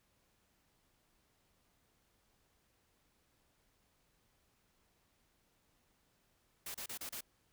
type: noise bursts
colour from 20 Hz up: white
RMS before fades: -44 dBFS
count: 5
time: 6.66-7.208 s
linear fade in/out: 5 ms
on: 84 ms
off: 32 ms
effects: pink hiss -75 dBFS RMS until 7.52 s